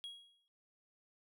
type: tone with exponential decay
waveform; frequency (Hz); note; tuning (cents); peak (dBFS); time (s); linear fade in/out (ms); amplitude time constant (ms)
triangle; 3300; G#7; -12; -40; 0.04-0.48; 0; 94
effects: none